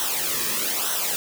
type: noise with flanger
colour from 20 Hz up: white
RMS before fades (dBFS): -25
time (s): 0-1.16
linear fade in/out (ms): 0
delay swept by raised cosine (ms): 0.42 to 1.42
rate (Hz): 1.1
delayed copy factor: -0.7
effects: none